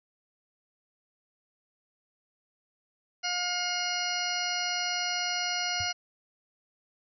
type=harmonic tone; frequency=714 Hz; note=F5; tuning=38 cents sharp; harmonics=1 / 2 / 3 / 4 / 6 / 7 / 8; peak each=-36 / -36 / -36 / -36 / -36 / -36 / -36 dBFS; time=3.23-5.93 s; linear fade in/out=20 ms
type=tone with exponential decay; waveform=sine; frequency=94.2 Hz; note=F#2; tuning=32 cents sharp; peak=-33 dBFS; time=5.8-5.9 s; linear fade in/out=5 ms; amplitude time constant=21 ms
effects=none